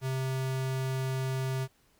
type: tone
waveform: square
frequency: 131.7 Hz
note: C3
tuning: 12 cents sharp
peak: -30 dBFS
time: 0.01-1.68 s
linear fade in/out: 50 ms
effects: pink hiss -67 dBFS RMS until 1.99 s